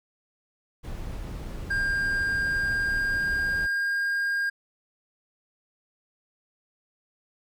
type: noise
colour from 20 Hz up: brown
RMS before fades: -35 dBFS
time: 0.83-3.67 s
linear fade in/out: 20 ms
type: tone with pitch glide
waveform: triangle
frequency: 1603 to 1614.1 Hz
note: G6 to G#6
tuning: +38 to -50 cents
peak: -22 dBFS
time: 1.7-4.5 s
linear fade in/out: 10 ms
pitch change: +12 cents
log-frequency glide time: 2.16-3.92 s
effects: none